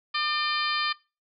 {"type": "harmonic tone with a mistuned harmonic", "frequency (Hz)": 600, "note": "D5", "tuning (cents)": 37, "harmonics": [2, 3, 4, 5, 6, 7, 8], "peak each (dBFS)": [-29, -33, -32, -33, -36, -34, -34], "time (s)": [0.14, 0.93], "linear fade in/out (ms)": 10, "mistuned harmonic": 5, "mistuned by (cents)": 46, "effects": ["noise-tail reverb RT60 0.3 s tail -22 dB re dry"]}